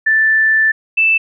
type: tone pair in turn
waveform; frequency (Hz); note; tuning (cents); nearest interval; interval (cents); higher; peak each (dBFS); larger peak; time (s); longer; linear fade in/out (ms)
sine; 1763 / 2644; A6 / E7; +3 / +5; perfect fifth; 702; second; -9; neither; 0.06-0.72 / 0.97-1.18; first; 10
effects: none